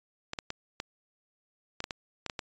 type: clicks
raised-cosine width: 0.2 ms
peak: -17 dBFS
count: 10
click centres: 0.334 / 0.388 / 0.504 / 0.801 / 1.804 / 1.841 / 1.908 / 2.263 / 2.298 / 2.392 s
effects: resampled to 16000 Hz